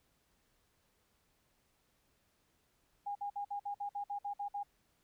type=tone bursts; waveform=sine; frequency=813 Hz; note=G#5; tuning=37 cents flat; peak=-36 dBFS; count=11; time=3.06-4.633 s; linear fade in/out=10 ms; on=93 ms; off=55 ms; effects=pink hiss -75 dBFS RMS until 5.03 s